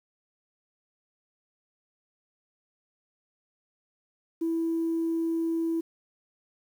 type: tone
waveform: sine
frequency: 329.6 Hz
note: E4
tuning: in tune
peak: -24 dBFS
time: 4.41-5.81 s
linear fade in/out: 10 ms
effects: tanh soft clip ceiling -21 dBFS + 9-bit